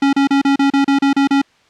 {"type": "tone bursts", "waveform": "square", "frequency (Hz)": 277.2, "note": "C#4", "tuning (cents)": 0, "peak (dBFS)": -11, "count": 10, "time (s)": [0.02, 1.417], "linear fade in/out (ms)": 5, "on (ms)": 110, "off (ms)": 33, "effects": ["white hiss -53 dBFS RMS until 1.69 s", "low-pass 4000 Hz 12 dB/octave"]}